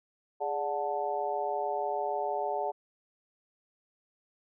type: harmonic tone with a mistuned harmonic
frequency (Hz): 146.5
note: D3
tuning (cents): -4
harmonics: 3 / 4 / 5 / 6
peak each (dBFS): -36 / -35 / -33 / -35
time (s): 0.4-2.72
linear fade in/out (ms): 20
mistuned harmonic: 3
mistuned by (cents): -100
effects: none